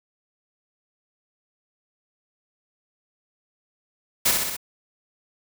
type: noise with echo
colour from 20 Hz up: white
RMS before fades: -19 dBFS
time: 4.25-4.32 s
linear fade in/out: 10 ms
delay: 62 ms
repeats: 4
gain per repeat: -3 dB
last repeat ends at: 4.568 s
effects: none